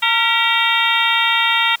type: harmonic tone with a mistuned harmonic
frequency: 459.1 Hz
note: A#4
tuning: 26 cents flat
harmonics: 2 / 3 / 4 / 5 / 6 / 7 / 8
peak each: -21 / -21 / -21 / -21 / -21 / -21 / -21 dBFS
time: 0.02-1.76 s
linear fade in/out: 10 ms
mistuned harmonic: 4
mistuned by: +90 cents
effects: white hiss -46 dBFS RMS until 1.8 s